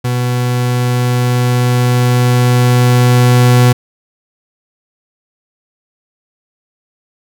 40% pulse tone with level ramp, 123.47 Hz, B2, in tune, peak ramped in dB -12 to -4 dBFS, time 0.04-3.73 s, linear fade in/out 10 ms, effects none

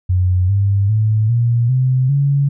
sine tone with pitch steps, 91.2 / 99.45 / 108.46 / 118.27 / 128.98 / 140.65 Hz, F#2 / G2 / A2 / A#2 / C3 / C#3, -24 / +25 / -24 / +25 / -24 / +26 cents, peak -11 dBFS, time 0.09-2.49 s, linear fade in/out 10 ms, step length 400 ms, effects none

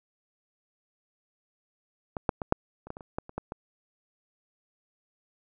clicks, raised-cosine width 1 ms, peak -18 / -9 / -18 / -6 / -30 / -21 / -27 / -30 / -16 / -29 / -18 / -21 dBFS, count 12, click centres 2.168 / 2.292 / 2.418 / 2.524 / 2.87 / 2.904 / 2.969 / 3.008 / 3.185 / 3.294 / 3.38 / 3.521 s, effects none

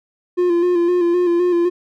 triangle tone with vibrato, 350.3 Hz, F4, 5 cents sharp, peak -11 dBFS, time 0.37-1.7 s, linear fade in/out 20 ms, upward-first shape square, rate 3.9 Hz, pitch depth 33 cents each way, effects none

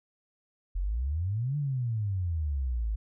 sine exponential two-way sweep, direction up then down, 41.84 to 149.5 to 51.2 Hz, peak -27 dBFS, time 0.75-2.96 s, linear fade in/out 10 ms, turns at 1.57 s, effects none

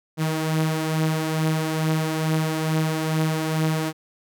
sawtooth beating tone pair, 157.5 / 159.8 Hz, D#3 / D#3, +21 / +47 cents, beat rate 2.3 Hz, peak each -18 / -24 dBFS, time 0.17-3.93 s, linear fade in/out 50 ms, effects none

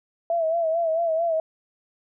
sine tone with vibrato, 659.3 Hz, E5, in tune, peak -20 dBFS, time 0.3-1.4 s, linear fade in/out 2 ms, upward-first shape sine, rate 4.5 Hz, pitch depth 65 cents each way, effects none

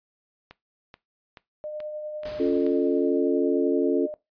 click train, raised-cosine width 0.3 ms, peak -27 dBFS, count 6, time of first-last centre 0.51-2.665 s, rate 2.32 Hz
sine tone with tremolo, 606 Hz, D#5, 46 cents flat, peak -30 dBFS, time 1.64-4.14 s, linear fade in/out 0 ms, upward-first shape triangle, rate 10 Hz, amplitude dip 35%
pink noise with exponential decay, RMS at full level -39 dBFS, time 2.25-3.5 s, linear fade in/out 5 ms, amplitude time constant 270 ms
sine chord, Db augmented, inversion none, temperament equal with one note detuned, 276.4 / 349.2 / 440 Hz, Db4 / F4 / A4, -5 / 0 / 0 cents, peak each -24 dBFS, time 2.39-4.07 s, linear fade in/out 20 ms
effects noise-tail reverb RT60 0.2 s tail -19 dB re dry + resampled to 11025 Hz

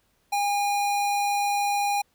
square tone, 813 Hz, G#5, 37 cents flat, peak -23 dBFS, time 0.32-2.02 s, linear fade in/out 10 ms, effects pink hiss -68 dBFS RMS until 2.14 s

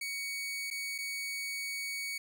sawtooth tone with dropouts, 2240 Hz, C#7, 18 cents sharp, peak -32 dBFS, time 0.01-2.18 s, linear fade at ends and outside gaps 5 ms, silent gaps 0.703-0.71 / 0.981-0.985 s, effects none

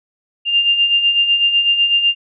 sine beating tone pair, 2792 / 2800 Hz, F7 / F7, -1 / +4 cents, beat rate 8 Hz, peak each -20 / -12 dBFS, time 0.45-2.15 s, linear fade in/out 50 ms, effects none

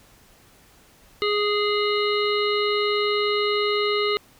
harmonic tone, 415.3 Hz, G#4, in tune, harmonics 1 / 3 / 5 / 7 / 9 / 10, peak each -22 / -27 / -29 / -30 / -32 / -32 dBFS, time 1.22-4.17 s, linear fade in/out 0 ms, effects pink hiss -54 dBFS RMS until 4.39 s

